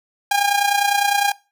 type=tone with amplitude modulation; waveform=sawtooth; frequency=809 Hz; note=G#5; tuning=46 cents flat; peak=-9 dBFS; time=0.31-1.32 s; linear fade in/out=5 ms; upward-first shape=sine; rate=29.9 Hz; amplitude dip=65%; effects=noise-tail reverb RT60 0.3 s tail -22 dB re dry